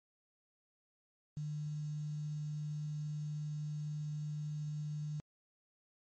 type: tone with quantisation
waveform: sine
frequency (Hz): 150.3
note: D3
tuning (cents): +40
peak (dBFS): -37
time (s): 1.37-5.2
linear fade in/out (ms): 0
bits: 10
effects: MP3 32 kbps